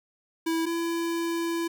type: tone pair in turn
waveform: square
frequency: 327.7 / 335.6 Hz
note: E4 / E4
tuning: -10 / +31 cents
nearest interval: unison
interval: 41 cents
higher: second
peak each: -25 / -27 dBFS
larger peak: first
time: 0.46-0.66 / 0.66-1.68 s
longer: second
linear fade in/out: 10 ms
effects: 10-bit